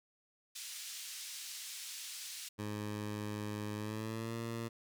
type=band-pass noise; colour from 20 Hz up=white; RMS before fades=-46 dBFS; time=0.55-2.49 s; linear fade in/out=10 ms; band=2800 to 7900 Hz; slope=12 dB/octave
type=tone with pitch glide; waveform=15% pulse; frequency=105.1 to 115.28 Hz; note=G#2 to A#2; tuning=+21 to -19 cents; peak=-32 dBFS; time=2.58-4.69 s; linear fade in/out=20 ms; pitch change=+160 cents; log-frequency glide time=3.75-4.35 s
effects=none